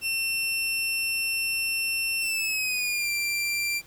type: tone with pitch glide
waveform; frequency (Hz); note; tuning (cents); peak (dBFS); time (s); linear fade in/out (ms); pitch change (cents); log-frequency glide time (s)
sawtooth; 2700 to 2364; E7 to D7; +41 to +11; -22; 0.01-3.82; 50; -230; 2.21-3.1
effects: pink hiss -53 dBFS RMS until 3.86 s